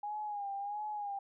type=tone with vibrato; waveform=sine; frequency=820 Hz; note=G#5; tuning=22 cents flat; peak=-36 dBFS; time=0.03-1.19 s; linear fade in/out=5 ms; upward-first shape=sine; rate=1.5 Hz; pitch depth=59 cents each way; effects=none